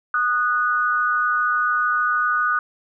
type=tone pair together; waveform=sine; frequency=1229 / 1476 Hz; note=D#6 / F#6; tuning=-22 / -5 cents; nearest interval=minor third; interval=317 cents; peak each=-20 dBFS; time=0.14-2.59 s; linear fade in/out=2 ms; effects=none